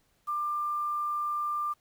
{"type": "tone with quantisation", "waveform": "sine", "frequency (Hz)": 1191, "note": "D6", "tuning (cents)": 24, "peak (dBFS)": -28, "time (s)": [0.27, 1.74], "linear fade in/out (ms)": 20, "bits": 9, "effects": ["pink hiss -70 dBFS RMS until 1.8 s"]}